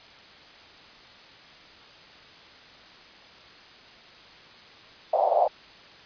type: band-pass noise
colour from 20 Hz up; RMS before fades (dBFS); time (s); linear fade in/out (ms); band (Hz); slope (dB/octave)
pink; -22; 5.13-5.48; 10; 590 to 780; 48
effects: white hiss -49 dBFS RMS until 6.05 s + resampled to 11025 Hz